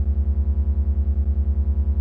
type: beating tone pair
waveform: triangle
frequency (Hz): 65.41 / 75.41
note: C2 / D2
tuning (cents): 0 / +46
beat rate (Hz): 10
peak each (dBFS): -18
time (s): 0-2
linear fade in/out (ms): 0
effects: none